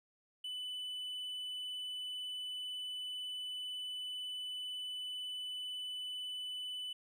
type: tone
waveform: triangle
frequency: 2994 Hz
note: F#7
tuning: 20 cents sharp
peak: -38 dBFS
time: 0.44-6.93 s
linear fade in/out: 5 ms
effects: none